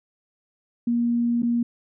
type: tone with dropouts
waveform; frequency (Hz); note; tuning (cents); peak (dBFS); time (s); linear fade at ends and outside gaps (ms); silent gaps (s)
sine; 236.9; A#3; +28; -19; 0.87-1.63; 5; 1.422-1.43
effects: none